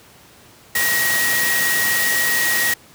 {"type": "tone in noise", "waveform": "sine", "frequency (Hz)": 1896, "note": "A#6", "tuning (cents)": 29, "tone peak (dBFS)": -18, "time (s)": [0.75, 2.74], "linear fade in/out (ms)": 5, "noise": "white", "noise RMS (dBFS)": -21, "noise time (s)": [0.75, 2.74], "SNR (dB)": 0, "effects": ["pink hiss -47 dBFS RMS until 2.94 s", "high-pass 80 Hz 12 dB/octave"]}